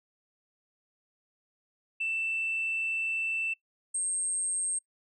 sine tone pair in turn, 2664 / 8458 Hz, E7 / C9, +18 / +18 cents, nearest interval octave + minor sixth, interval 2000 cents, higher second, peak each -27 dBFS, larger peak neither, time 2-3.54 / 3.94-4.79 s, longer first, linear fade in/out 10 ms, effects noise-tail reverb RT60 0.1 s tail -23 dB re dry + tanh soft clip ceiling -24 dBFS

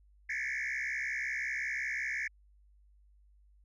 sine tone with frequency modulation, 1975.5 Hz, B6, in tune, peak -30 dBFS, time 0.29-2.28 s, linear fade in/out 10 ms, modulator 65.4 Hz, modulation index 4.6, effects tanh soft clip ceiling -32 dBFS + added 50 Hz sine -60 dBFS peak until 3.64 s

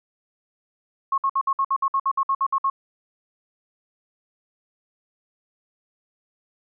sine tone bursts, 1088 Hz, C#6, 33 cents flat, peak -18 dBFS, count 14, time 1.12-2.7 s, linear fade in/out 5 ms, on 59 ms, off 58 ms, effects none

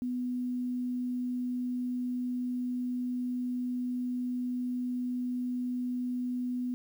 sine tone with quantisation, 248.3 Hz, B3, 9 cents sharp, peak -30 dBFS, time 0.02-6.74 s, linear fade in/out 0 ms, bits 10, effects none

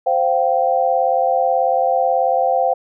sine chord, C suspended fourth, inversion none, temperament equal with one note detuned, 523.3 / 698.5 / 776.8 Hz, C5 / F5 / G5, 0 / 0 / -16 cents, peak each -18 dBFS, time 0.06-2.74 s, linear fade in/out 10 ms, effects none

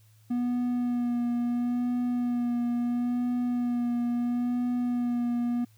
triangle tone with vibrato, 242.5 Hz, B3, 31 cents flat, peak -23 dBFS, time 0.3-5.65 s, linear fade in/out 10 ms, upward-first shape sine, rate 0.74 Hz, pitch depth 20 cents each way, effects added 108 Hz sine -56 dBFS peak until 5.77 s + white hiss -66 dBFS RMS until 5.77 s

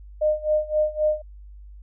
sine tone with tremolo, 611 Hz, D#5, 32 cents flat, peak -16 dBFS, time 0.21-1.22 s, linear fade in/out 10 ms, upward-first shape sine, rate 3.8 Hz, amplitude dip 90%, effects added 50 Hz sine -40 dBFS peak until 1.82 s

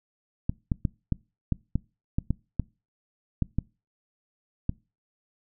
clicks, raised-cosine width 5 ms, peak -12 dBFS, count 12, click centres 0.495 / 0.718 / 0.852 / 1.123 / 1.523 / 1.756 / 2.185 / 2.306 / 2.597 / 3.423 / 3.586 / 4.694 s, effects noise-tail reverb RT60 0.3 s tail -24 dB re dry

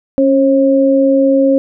sine tone pair together, 274.4 / 539 Hz, C#4 / C#5, -17 / -49 cents, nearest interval octave, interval 1168 cents, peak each -10 dBFS, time 0.18-1.58 s, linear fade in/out 0 ms, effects none

